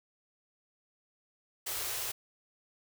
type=band-stop noise; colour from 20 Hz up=white; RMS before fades=-36 dBFS; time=1.66-2.12 s; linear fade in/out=10 ms; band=140 to 340 Hz; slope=48 dB/octave; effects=none